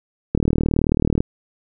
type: click train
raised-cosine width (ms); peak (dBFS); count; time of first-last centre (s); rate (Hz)
3; -4; 34; 0.35-1.205; 38.6
effects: none